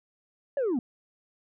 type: linear sweep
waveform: sine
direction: down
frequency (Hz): 585 to 220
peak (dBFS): -22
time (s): 0.57-0.79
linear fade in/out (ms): 2
effects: tanh soft clip ceiling -23 dBFS

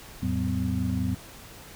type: tone cluster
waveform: sine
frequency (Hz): 84.3 / 109.5 / 188.6 / 253.4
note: E2 / A2 / F#3 / B3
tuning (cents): +39 / -8 / +33 / +45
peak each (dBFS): -30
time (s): 0.22-1.15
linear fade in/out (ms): 10
effects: pink hiss -46 dBFS RMS until 1.75 s

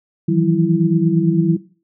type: tone cluster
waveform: sine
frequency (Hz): 160.1 / 169.1 / 187.9 / 330.7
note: D#3 / E3 / F#3 / E4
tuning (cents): +50 / +44 / +27 / +6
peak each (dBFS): -18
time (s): 0.28-1.57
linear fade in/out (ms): 10
effects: noise-tail reverb RT60 0.4 s tail -19 dB re dry

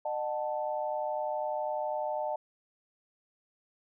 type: chord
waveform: sine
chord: D# diminished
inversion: none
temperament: equal with one note detuned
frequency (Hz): 608 / 740 / 880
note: D#5 / F#5 / A5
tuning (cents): -40 / 0 / 0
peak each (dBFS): -33 / -37 / -35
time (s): 0.05-2.36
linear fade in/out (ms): 5
effects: none

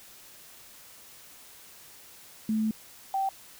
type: tone pair in turn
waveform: sine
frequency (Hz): 218.1 / 777.2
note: A3 / G5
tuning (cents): -15 / -15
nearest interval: octave + minor seventh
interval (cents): 2200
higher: second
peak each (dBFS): -24 / -25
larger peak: first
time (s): 2.49-2.71 / 3.14-3.29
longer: first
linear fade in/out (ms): 2
effects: white hiss -51 dBFS RMS until 3.59 s

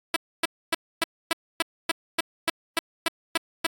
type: tone bursts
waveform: 5% pulse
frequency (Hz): 329.6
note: E4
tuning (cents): 0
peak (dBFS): -9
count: 13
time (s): 0.14-3.666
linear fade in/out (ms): 2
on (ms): 22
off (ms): 270
effects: AAC 64 kbps

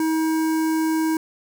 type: tone with notch filter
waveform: square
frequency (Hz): 318.9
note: D#4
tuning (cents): +43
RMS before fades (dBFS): -21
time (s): 0-1.17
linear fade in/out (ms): 2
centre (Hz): 3300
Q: 0.82
effects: none

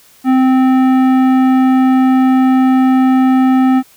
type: tone with tanh clipping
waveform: sine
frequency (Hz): 260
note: C4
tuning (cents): -11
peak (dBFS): -9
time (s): 0.24-3.83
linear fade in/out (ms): 50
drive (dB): 14
effects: white hiss -46 dBFS RMS until 3.96 s

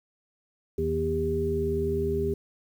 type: harmonic tone with a mistuned harmonic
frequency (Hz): 79.7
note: D#2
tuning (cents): +42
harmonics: 1 / 2 / 3 / 5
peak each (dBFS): -31 / -34 / -34 / -26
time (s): 0.78-2.34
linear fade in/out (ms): 5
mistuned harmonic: 1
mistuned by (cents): +16
effects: 9-bit

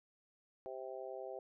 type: harmonic tone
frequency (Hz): 130.81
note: C3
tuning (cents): 0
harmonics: 3 / 4 / 5 / 6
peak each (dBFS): -48 / -47 / -48 / -52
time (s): 0.66-1.39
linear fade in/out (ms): 0
effects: none

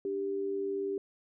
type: tone pair together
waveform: sine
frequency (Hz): 295.1 / 393.9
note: D4 / G4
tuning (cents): +8 / +8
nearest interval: perfect fourth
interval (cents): 500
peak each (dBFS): -40 / -31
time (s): 0.05-0.98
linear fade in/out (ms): 2
effects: none

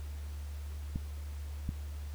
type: clicks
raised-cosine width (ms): 5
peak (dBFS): -22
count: 2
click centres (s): 0.959 / 1.691
effects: added 73 Hz sine -38 dBFS peak until 2.14 s + pink hiss -56 dBFS RMS until 2.14 s

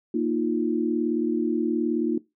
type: chord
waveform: sine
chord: Bb suspended fourth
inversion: none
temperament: just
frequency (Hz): 233.1 / 310.8 / 349.6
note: Bb3 / Eb4 / F4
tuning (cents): 0 / -2 / +2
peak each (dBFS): -26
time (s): 0.14-2.18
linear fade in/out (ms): 5
effects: noise-tail reverb RT60 0.2 s tail -19 dB re dry

